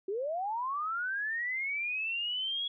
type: linear sweep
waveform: sine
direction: up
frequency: 368.1 to 3360 Hz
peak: -31 dBFS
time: 0.08-2.68 s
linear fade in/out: 5 ms
effects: none